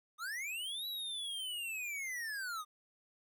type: linear two-way sweep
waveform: square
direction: up then down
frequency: 1196 to 3951 to 1196 Hz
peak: -39 dBFS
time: 0.18-2.65 s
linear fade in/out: 50 ms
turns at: 0.87 s
effects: 13-bit